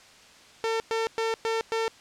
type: tone bursts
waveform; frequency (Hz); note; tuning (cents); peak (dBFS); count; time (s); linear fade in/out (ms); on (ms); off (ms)
sawtooth; 450; A4; +39; -21; 5; 0.64-1.88; 0; 160; 110
effects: white hiss -52 dBFS RMS until 2 s + low-pass 6000 Hz 12 dB/octave